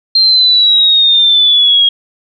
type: exponential sweep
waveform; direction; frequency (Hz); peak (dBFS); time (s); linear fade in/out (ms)
sine; down; 4186 to 3270; -5; 0.15-1.89; 5
effects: none